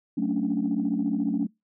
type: chord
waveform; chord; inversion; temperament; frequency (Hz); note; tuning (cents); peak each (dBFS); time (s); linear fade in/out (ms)
sine; D major seventh; first; equal with one note detuned; 185 / 220 / 277.2 / 291.6; F#3 / A3 / C#4 / D4; 0 / 0 / 0 / -12; -30 / -27 / -27 / -28; 0.17-1.47; 10
effects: noise-tail reverb RT60 0.2 s tail -26 dB re dry + tanh soft clip ceiling -16 dBFS

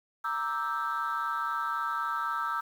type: chord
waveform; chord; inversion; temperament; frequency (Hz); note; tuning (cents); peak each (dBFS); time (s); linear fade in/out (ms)
sine; E half-diminished seventh; second; equal; 932.3 / 1174.7 / 1318.5 / 1568; Bb5 / D6 / E6 / G6; 0 / 0 / 0 / 0; -35 / -35 / -30 / -36; 0.24-2.61; 10
effects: tanh soft clip ceiling -23 dBFS + 9-bit

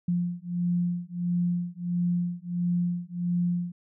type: beating tone pair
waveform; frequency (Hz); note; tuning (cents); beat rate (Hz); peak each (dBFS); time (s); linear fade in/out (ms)
sine; 174.61 / 176.11; F3 / F3; 0 / +15; 1.5; -28; 0.08-3.72; 5
effects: none

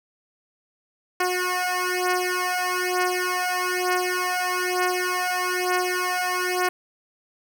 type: beating tone pair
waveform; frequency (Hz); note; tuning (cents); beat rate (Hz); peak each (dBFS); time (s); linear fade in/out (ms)
10% pulse; 362.3 / 363.4; F#4 / F#4; -36 / -31; 1.1; -17; 1.2-6.69; 5
effects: none

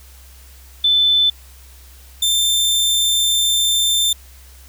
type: tone pair in turn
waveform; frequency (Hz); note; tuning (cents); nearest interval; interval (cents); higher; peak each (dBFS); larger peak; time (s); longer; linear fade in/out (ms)
sine / sawtooth; 3520 / 3573; A7 / A7; 0 / +26; unison; 26; second; -11; neither; 0.84-1.3 / 2.22-4.13; second; 5
effects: added 65 Hz sine -41 dBFS peak until 4.68 s + white hiss -47 dBFS RMS until 4.68 s

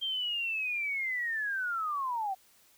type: linear sweep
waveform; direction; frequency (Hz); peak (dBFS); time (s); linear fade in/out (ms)
sine; down; 3189 to 740; -30; 0.01-2.35; 20
effects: white hiss -63 dBFS RMS until 2.77 s

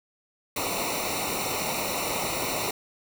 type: noise with comb filter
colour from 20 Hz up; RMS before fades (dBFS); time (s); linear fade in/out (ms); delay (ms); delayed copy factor
pink; -29; 0.56-2.71; 5; 0.61; -0.9
effects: none

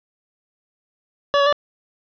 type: tone with pitch steps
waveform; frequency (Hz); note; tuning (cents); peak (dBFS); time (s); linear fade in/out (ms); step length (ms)
25% pulse; 570 / 563 / 583; C#5 / C#5 / D5; +48 / +27 / -13; -10; 1.34-1.526; 0; 62
effects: resampled to 11025 Hz + 8-bit

